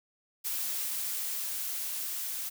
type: noise with level ramp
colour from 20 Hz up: blue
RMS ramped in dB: -33 to -36 dBFS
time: 0.44-2.5 s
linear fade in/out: 20 ms
effects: none